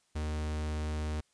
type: tone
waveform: 45% pulse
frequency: 76.5 Hz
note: D#2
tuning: 29 cents flat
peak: -32 dBFS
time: 0.15-1.21 s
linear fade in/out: 10 ms
effects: white hiss -72 dBFS RMS until 1.33 s + resampled to 22050 Hz